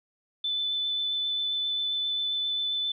sine tone with vibrato, 3510 Hz, A7, 5 cents flat, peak -26 dBFS, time 0.44-2.92 s, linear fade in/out 5 ms, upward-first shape sine, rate 7.5 Hz, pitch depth 10 cents each way, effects none

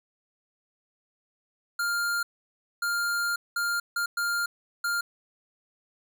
square tone bursts at uneven times, 1402 Hz, F6, 6 cents sharp, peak -26 dBFS, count 6, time 1.79-2.23 / 2.82-3.36 / 3.56-3.8 / 3.96-4.06 / 4.17-4.46 / 4.84-5.01 s, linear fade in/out 5 ms, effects none

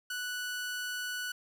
sawtooth tone, 1480 Hz, F#6, in tune, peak -31 dBFS, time 0.1-1.32 s, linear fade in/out 5 ms, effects none

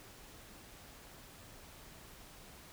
silence, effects pink hiss -55 dBFS RMS until 2.72 s

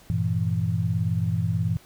sine chord, E diminished, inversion first, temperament equal, 98 / 116.54 / 164.81 Hz, G2 / Bb2 / E3, 0 / 0 / 0 cents, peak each -26 dBFS, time 0.1-1.77 s, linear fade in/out 0 ms, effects pink hiss -53 dBFS RMS until 1.85 s

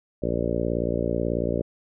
harmonic tone, 58.27 Hz, A#1, in tune, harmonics 1 / 2 / 3 / 4 / 5 / 6 / 7 / 8 / 9 / 10, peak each -32 / -32 / -32 / -32 / -32 / -32 / -32 / -32 / -32 / -32 dBFS, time 0.22-1.62 s, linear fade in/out 10 ms, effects none

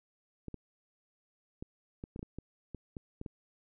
clicks, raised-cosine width 3 ms, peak -28 dBFS, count 12, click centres 0.483 / 0.543 / 1.625 / 2.039 / 2.161 / 2.193 / 2.229 / 2.386 / 2.747 / 2.968 / 3.214 / 3.262 s, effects none

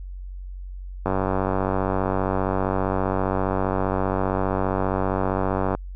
click train, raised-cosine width 1 ms, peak -9 dBFS, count 447, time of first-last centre 1.06-5.75 s, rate 95.1 Hz, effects added 46 Hz sine -32 dBFS peak until 5.95 s

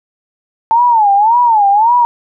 sine tone with vibrato, 880 Hz, A5, in tune, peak -6 dBFS, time 0.71-2.05 s, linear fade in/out 0 ms, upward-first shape sine, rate 1.8 Hz, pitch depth 180 cents each way, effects none

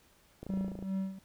click train, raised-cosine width 2 ms, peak -29 dBFS, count 12, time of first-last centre 0.43-0.826 s, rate 27.8 Hz
triangle tone with tremolo, 191.8 Hz, G3, 37 cents flat, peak -28 dBFS, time 0.49-1.19 s, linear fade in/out 5 ms, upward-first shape sine, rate 2.6 Hz, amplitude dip 80%
effects pink hiss -65 dBFS RMS until 1.24 s

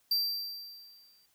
square tone with exponential decay, 4699 Hz, D8, in tune, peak -25 dBFS, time 0.11-1.26 s, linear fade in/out 5 ms, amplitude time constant 250 ms, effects white hiss -70 dBFS RMS until 1.34 s

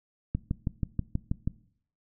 click train, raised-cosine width 5 ms, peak -15 dBFS, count 8, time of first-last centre 0.35-1.475 s, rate 6.22 Hz, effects noise-tail reverb RT60 0.6 s tail -20 dB re dry

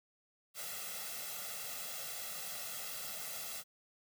white noise with comb filter, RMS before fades -43 dBFS, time 0.54-3.64 s, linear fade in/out 50 ms, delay 1.5 ms, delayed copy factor +0.95, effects high-pass 150 Hz 12 dB/octave

